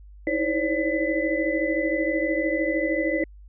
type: tone cluster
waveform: sine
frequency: 315.2 / 328.4 / 528 / 574 / 2006 Hz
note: D#4 / E4 / C5 / D5 / B6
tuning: +23 / -6 / +16 / -40 / +26 cents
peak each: -28 dBFS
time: 0.27-3.24 s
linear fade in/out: 2 ms
effects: added 50 Hz sine -43 dBFS peak until 3.48 s